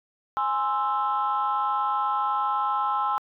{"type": "chord", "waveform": "sine", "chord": "Ab augmented", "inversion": "none", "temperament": "equal", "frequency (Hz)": [830.6, 1046.5, 1318.5], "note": ["Ab5", "C6", "E6"], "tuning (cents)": [0, 0, 0], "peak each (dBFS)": -26, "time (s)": [0.37, 3.18], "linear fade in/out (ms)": 0, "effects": ["tanh soft clip ceiling -16 dBFS"]}